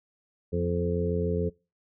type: harmonic tone with a mistuned harmonic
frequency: 86.9 Hz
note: F2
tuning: 8 cents flat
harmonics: 1 / 2 / 3 / 4 / 5 / 6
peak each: -30 / -30 / -38 / -38 / -29 / -36 dBFS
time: 0.52-1.5 s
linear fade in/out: 20 ms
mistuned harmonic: 3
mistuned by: -32 cents
effects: noise-tail reverb RT60 0.3 s tail -24 dB re dry